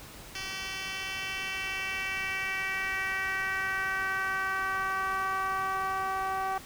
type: tone with band-pass filter sweep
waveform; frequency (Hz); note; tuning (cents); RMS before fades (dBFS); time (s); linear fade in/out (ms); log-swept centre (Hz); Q
10% pulse; 382.9; G4; -41; -32; 0.35-6.58; 2; 3800 to 860; 2.4
effects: pink hiss -47 dBFS RMS until 6.65 s